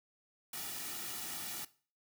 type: noise with comb filter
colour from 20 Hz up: white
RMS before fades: -42 dBFS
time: 0.53-1.65 s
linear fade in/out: 5 ms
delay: 1.9 ms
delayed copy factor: -0.6
effects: noise-tail reverb RT60 0.4 s tail -18 dB re dry